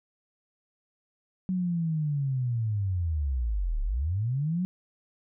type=linear two-way sweep; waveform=sine; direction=down then up; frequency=187.9 to 33.53 to 187.9 Hz; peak=-25 dBFS; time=1.49-4.65 s; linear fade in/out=0 ms; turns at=3.82 s; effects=none